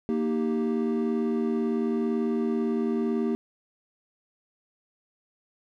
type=chord; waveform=triangle; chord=Eb major; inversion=second; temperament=equal; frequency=233.1 / 311.1 / 392 Hz; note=Bb3 / Eb4 / G4; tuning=0 / 0 / 0 cents; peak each=-24 / -30 / -27 dBFS; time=0.09-3.35 s; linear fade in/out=0 ms; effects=none